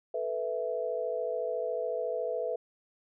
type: chord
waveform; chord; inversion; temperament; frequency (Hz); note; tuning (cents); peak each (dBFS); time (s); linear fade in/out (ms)
sine; A suspended second; none; equal; 440 / 493.9 / 659.3; A4 / B4 / E5; 0 / 0 / 0; -36 / -33 / -34; 0.14-2.56; 5
effects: none